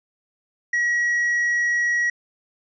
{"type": "tone with tanh clipping", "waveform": "sine", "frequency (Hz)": 1913, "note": "A#6", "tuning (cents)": 44, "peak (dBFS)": -19, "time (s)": [0.73, 2.1], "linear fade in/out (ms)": 5, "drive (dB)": 3, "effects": ["resampled to 16000 Hz"]}